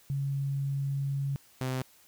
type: tone pair in turn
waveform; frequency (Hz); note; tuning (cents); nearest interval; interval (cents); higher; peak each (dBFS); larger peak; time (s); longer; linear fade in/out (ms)
sine / sawtooth; 138.59 / 129.46; C#3 / C3; 0 / -18; minor second; 118; first; -28 / -26; second; 0.1-1.36 / 1.61-1.82; first; 0
effects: white hiss -60 dBFS RMS until 2.07 s